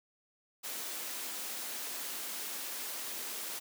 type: high-pass noise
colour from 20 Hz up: white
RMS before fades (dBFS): -40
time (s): 0.63-3.6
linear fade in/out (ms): 20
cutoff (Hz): 220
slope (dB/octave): 24
effects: none